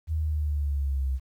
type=exponential sweep; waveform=sine; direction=down; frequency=80.1 to 64.9 Hz; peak=-24 dBFS; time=0.07-1.2 s; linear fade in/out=50 ms; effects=10-bit